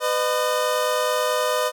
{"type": "tone pair together", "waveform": "25% pulse", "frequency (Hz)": [500.9, 610], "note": ["B4", "D#5"], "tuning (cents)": [24, -34], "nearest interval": "minor third", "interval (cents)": 342, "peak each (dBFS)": -19, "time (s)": [0, 1.72], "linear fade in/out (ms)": 50, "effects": []}